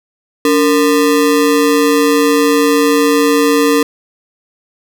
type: ring-modulated tone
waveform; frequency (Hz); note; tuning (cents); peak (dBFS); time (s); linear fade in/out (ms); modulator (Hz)
square; 374; F#4; +19; -6; 0.45-3.83; 2; 86.6
effects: none